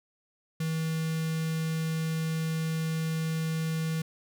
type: tone with notch filter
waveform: square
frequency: 160.6 Hz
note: E3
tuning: 45 cents flat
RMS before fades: -30 dBFS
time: 0.6-4.02 s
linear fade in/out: 5 ms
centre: 720 Hz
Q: 0.76
effects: none